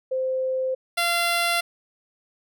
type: tone pair in turn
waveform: sine / 10% pulse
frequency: 520 / 688.2 Hz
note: C5 / F5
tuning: -11 / -26 cents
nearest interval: perfect fourth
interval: 485 cents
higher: second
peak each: -22 / -12 dBFS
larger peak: second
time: 0.11-0.75 / 0.97-1.61 s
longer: neither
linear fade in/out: 10 ms
effects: none